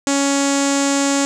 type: tone with low-pass filter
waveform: sawtooth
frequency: 278.7 Hz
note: C#4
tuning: 9 cents sharp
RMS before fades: -17 dBFS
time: 0.07-1.25 s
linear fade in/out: 0 ms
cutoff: 7300 Hz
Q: 5.3
effects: none